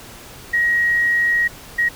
sine tone bursts at uneven times, 1894 Hz, A#6, 27 cents sharp, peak -14 dBFS, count 2, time 0.53-1.48 / 1.78-1.89 s, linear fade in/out 10 ms, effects pink hiss -39 dBFS RMS until 1.95 s

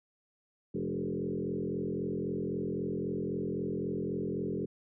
sine tone with frequency modulation, 293.7 Hz, D4, in tune, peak -31 dBFS, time 0.74-4.66 s, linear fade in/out 10 ms, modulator 43.8 Hz, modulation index 3.5, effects none

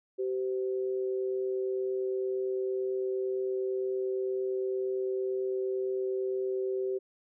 sine tone pair together, 384.6 / 513.4 Hz, G4 / C5, -33 / -33 cents, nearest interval perfect fourth, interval 500 cents, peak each -29 / -38 dBFS, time 0.18-6.99 s, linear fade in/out 20 ms, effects none

